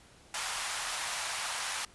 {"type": "high-pass noise", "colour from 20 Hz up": "pink", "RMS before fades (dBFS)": -35, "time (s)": [0.34, 1.85], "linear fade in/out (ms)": 2, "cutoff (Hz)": 810, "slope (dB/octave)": 24, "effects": ["pink hiss -58 dBFS RMS until 1.94 s", "resampled to 24000 Hz"]}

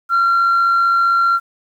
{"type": "tone with amplitude modulation", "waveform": "sine", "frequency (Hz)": 1372, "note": "F6", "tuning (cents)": -31, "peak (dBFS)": -8, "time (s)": [0.09, 1.4], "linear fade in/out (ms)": 50, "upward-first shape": "sine", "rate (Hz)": 95.4, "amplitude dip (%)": 30, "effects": ["tanh soft clip ceiling -9 dBFS", "8-bit"]}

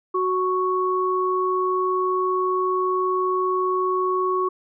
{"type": "tone pair together", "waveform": "sine", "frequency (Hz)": [370.4, 1108.7], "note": ["F#4", "C#6"], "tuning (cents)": [2, 0], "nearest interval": "octave + perfect fifth", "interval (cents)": 1898, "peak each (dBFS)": -22, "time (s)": [0.14, 4.49], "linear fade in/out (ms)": 10, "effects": []}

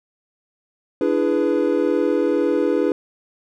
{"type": "chord", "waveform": "triangle", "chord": "E dominant seventh", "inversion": "third", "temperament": "equal with one note detuned", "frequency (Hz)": [293.7, 335.6, 415.3, 493.9], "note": ["D4", "E4", "G#4", "B4"], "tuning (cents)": [0, 31, 0, 0], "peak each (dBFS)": -20, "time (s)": [1.01, 2.92], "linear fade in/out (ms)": 2, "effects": []}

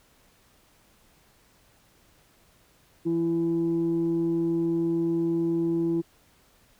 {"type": "tone pair together", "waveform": "sine", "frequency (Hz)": [167.06, 333.9], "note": ["E3", "E4"], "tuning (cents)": [23, 22], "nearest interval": "octave", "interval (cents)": 1199, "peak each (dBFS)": [-29, -22], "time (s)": [3.05, 6.02], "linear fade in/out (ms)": 20, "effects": ["tanh soft clip ceiling -18 dBFS", "pink hiss -61 dBFS RMS until 6.79 s"]}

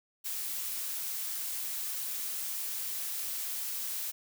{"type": "noise", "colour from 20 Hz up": "blue", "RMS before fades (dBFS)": -36, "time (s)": [0.24, 4.12], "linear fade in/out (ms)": 20, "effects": []}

